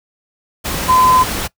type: tone in noise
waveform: sine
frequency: 1020 Hz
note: C6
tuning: 44 cents flat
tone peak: -8 dBFS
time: 0.88-1.24 s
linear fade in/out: 20 ms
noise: pink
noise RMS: -21 dBFS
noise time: 0.64-1.48 s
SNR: +10 dB
effects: noise-tail reverb RT60 0.1 s tail -21 dB re dry